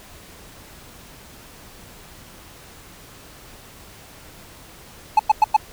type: tone bursts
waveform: triangle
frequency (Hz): 858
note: A5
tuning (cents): -44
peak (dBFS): -7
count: 4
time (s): 5.17-5.566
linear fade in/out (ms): 5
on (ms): 24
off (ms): 100
effects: pink hiss -44 dBFS RMS until 5.72 s